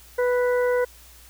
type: harmonic tone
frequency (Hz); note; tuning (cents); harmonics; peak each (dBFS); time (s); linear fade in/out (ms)
493.3; B4; -2; 1 / 2 / 3 / 4; -19 / -31 / -31 / -35; 0.18-0.85; 10
effects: added 60 Hz sine -50 dBFS peak until 1.29 s + white hiss -50 dBFS RMS until 1.29 s